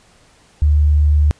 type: tone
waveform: sine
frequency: 74.3 Hz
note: D2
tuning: 21 cents sharp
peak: -9 dBFS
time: 0.62-1.31 s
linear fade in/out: 0 ms
effects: pink hiss -51 dBFS RMS until 1.39 s + resampled to 22050 Hz